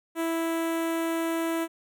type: tone with notch filter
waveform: sawtooth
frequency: 329.6 Hz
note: E4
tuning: in tune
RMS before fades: -28 dBFS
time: 0.15-1.68 s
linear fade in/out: 50 ms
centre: 4800 Hz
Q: 1
effects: none